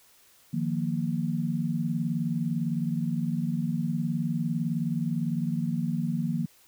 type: chord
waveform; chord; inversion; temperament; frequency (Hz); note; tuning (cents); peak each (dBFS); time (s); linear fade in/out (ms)
sine; Eb suspended second; none; equal with one note detuned; 155.03 / 174.61 / 233.1; Eb3 / F3 / Bb3; -6 / 0 / 0; -30; 0.53-6.46; 10
effects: white hiss -59 dBFS RMS until 6.67 s